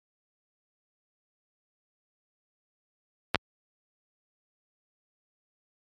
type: clicks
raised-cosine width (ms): 0.3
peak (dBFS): -6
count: 2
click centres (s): 3.346 / 3.357
effects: high-pass 60 Hz 12 dB/octave + MP3 96 kbps